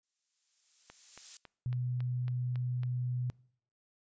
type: noise with exponential growth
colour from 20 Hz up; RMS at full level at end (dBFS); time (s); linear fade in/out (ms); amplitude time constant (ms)
violet; -38; 0.03-1.37; 1; 290
type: click train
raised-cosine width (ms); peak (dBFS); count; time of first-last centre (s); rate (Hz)
0.3; -33; 8; 0.9-2.834; 3.62
type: tone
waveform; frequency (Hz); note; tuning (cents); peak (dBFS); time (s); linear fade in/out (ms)
sine; 124.3; B2; +12; -31; 1.66-3.3; 0
effects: noise-tail reverb RT60 0.6 s tail -24 dB re dry + resampled to 16000 Hz